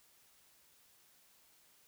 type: silence
effects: white hiss -67 dBFS RMS until 1.87 s